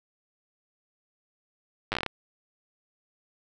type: slowing click train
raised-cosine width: 0.3 ms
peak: -12 dBFS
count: 9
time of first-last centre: 1.92-2.063 s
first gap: 9 ms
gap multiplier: 1.19
effects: none